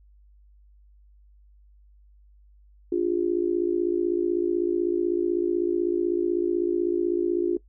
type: tone with amplitude modulation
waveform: sine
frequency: 349.2 Hz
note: F4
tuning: in tune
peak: -17 dBFS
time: 2.92-7.57 s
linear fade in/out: 5 ms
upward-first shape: sine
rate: 56 Hz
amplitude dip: 90%
effects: noise-tail reverb RT60 0.1 s tail -19 dB re dry + added 50 Hz sine -52 dBFS peak until 7.68 s